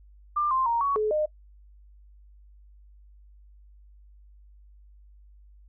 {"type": "tone with pitch steps", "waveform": "sine", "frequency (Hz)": [1192, 1048, 933, 1121, 428.2, 610], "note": ["D6", "C6", "A#5", "C#6", "A4", "D#5"], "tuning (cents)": [25, 2, 1, 19, -47, -34], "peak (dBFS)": -22, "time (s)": [0.36, 1.26], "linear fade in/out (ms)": 10, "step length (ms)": 150, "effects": ["noise-tail reverb RT60 0.1 s tail -20 dB re dry", "added 50 Hz sine -50 dBFS peak until 5.68 s"]}